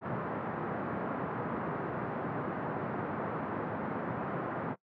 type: band-pass noise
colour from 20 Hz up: pink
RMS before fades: -36 dBFS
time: 0.01-4.76 s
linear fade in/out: 50 ms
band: 130 to 1500 Hz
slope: 24 dB/octave
effects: noise-tail reverb RT60 0.1 s tail -22 dB re dry